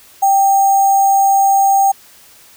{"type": "tone with sample-and-hold", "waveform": "sine", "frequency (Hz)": 785, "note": "G5", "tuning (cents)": 2, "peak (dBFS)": -8, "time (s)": [0.22, 1.92], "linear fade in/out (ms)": 10, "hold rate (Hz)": 7350, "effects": ["white hiss -44 dBFS RMS until 2.56 s"]}